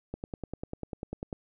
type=click train; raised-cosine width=2 ms; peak=-22 dBFS; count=13; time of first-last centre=0.14-1.328 s; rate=10.1 Hz; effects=none